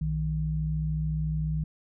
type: tone pair together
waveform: sine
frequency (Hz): 61.74 / 155.58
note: B1 / D#3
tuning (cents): 0 / 0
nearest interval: octave + major third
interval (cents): 1600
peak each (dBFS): -31 / -27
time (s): 0.01-1.64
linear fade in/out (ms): 5
effects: none